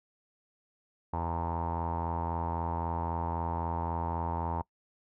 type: tone with low-pass filter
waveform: sawtooth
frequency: 83.8 Hz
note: E2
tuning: 29 cents sharp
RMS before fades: -33 dBFS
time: 1.13-4.62 s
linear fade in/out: 5 ms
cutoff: 910 Hz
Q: 9.7
effects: noise-tail reverb RT60 0.1 s tail -24 dB re dry